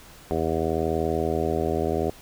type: harmonic tone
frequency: 80.7 Hz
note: E2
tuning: 36 cents flat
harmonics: 1 / 2 / 3 / 4 / 5 / 6 / 7 / 8 / 9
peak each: -31 / -33 / -32 / -31 / -27 / -32 / -33 / -33 / -32 dBFS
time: 0.31-2.1 s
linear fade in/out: 0 ms
effects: pink hiss -48 dBFS RMS until 2.21 s